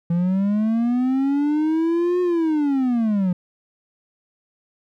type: linear two-way sweep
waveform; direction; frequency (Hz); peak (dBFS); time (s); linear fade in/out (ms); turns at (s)
triangle; up then down; 167.6 to 362 to 175.2; -15; 0.1-3.33; 5; 2.21
effects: none